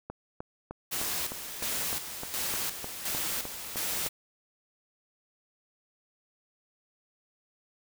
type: click train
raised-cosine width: 1 ms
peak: -23 dBFS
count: 14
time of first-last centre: 0.1-4.063 s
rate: 3.28 Hz
type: noise with tremolo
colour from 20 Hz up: white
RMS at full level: -32 dBFS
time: 0.91-4.09 s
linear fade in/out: 20 ms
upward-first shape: square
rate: 1.4 Hz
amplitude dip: 60%
effects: none